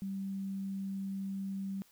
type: tone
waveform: sine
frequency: 194.6 Hz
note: G3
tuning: 12 cents flat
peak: -35 dBFS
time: 0.02-1.82 s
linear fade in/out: 0 ms
effects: white hiss -65 dBFS RMS until 1.91 s